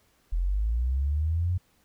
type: linear sweep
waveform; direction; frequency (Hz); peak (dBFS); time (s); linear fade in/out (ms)
sine; up; 40.5 to 91.7; -23; 0.32-1.58; 10
effects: pink hiss -66 dBFS RMS until 1.84 s